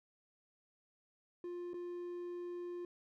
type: tone with dropouts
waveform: triangle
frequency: 351.6 Hz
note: F4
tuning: 12 cents sharp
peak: -39 dBFS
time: 1.44-2.85 s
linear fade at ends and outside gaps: 2 ms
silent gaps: 1.734-1.741 s
effects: none